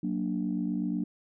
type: chord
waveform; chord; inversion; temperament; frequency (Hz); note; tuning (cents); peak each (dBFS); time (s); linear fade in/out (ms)
sine; Gb augmented; none; equal; 185 / 233.1 / 293.7; Gb3 / Bb3 / D4; 0 / 0 / 0; -31 / -32 / -32; 0.03-1.04; 5
effects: tanh soft clip ceiling -19 dBFS